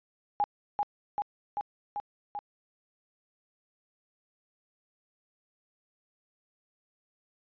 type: tone with echo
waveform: sine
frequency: 823 Hz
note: G#5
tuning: 16 cents flat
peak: -23 dBFS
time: 0.4-0.44 s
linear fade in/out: 0 ms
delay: 390 ms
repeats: 5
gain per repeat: -2 dB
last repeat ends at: 2.39 s
effects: resampled to 11025 Hz